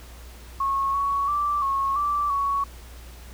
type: tone with pitch steps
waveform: sine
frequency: 1095 / 1117 / 1169 / 1095 / 1166 / 1116 Hz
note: C#6 / C#6 / D6 / C#6 / D6 / C#6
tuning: -22 / +13 / -8 / -22 / -13 / +11 cents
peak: -21 dBFS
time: 0.6-2.64 s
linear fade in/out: 5 ms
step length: 340 ms
effects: added 60 Hz sine -41 dBFS peak until 3.33 s + pink hiss -48 dBFS RMS until 3.33 s